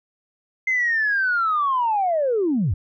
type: linear sweep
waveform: sine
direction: down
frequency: 2086 to 72.1 Hz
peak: -17 dBFS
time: 0.67-2.74 s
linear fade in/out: 5 ms
effects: tanh soft clip ceiling -13 dBFS